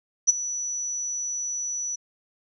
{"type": "tone with ADSR envelope", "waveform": "sine", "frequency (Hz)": 5920, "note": "F#8", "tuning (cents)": 0, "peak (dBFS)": -11, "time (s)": [0.27, 1.96], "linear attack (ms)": 23, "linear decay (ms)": 19, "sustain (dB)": -16, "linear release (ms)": 12, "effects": []}